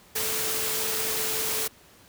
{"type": "tone in noise", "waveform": "sine", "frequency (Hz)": 440, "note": "A4", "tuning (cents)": 0, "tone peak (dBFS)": -36, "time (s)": [0.15, 1.68], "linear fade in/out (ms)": 10, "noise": "white", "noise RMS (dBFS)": -28, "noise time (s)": [0.15, 1.68], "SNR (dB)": -11, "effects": ["pink hiss -54 dBFS RMS until 2.08 s", "high-pass 60 Hz 12 dB/octave"]}